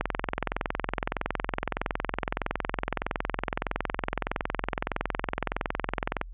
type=click train; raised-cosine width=0.5 ms; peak=-11 dBFS; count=135; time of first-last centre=0.01-6.214 s; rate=21.6 Hz; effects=added 41 Hz sine -39 dBFS peak until 6.33 s + resampled to 8000 Hz